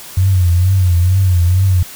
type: tone with vibrato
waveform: sine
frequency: 91 Hz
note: F#2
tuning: 28 cents flat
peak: -8 dBFS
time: 0.17-1.83 s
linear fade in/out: 5 ms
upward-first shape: triangle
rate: 2.2 Hz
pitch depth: 120 cents each way
effects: white hiss -33 dBFS RMS until 1.95 s